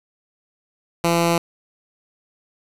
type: tone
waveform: 10% pulse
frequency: 169.4 Hz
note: E3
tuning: 48 cents sharp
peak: -8 dBFS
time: 1.04-1.38 s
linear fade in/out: 2 ms
effects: resampled to 32000 Hz + 7-bit